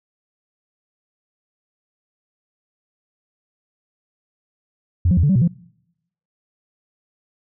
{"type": "tone with pitch steps", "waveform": "sine", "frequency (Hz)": [87.9, 178.7, 83.8, 144.8, 191.4, 121.7, 171.5], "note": ["F2", "F3", "E2", "D3", "G3", "B2", "F3"], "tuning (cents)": [12, 40, 29, -24, -41, -25, -31], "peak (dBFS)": -11, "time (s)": [5.05, 5.477], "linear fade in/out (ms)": 5, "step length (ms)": 61, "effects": ["noise-tail reverb RT60 0.8 s tail -24 dB re dry", "tanh soft clip ceiling -8 dBFS"]}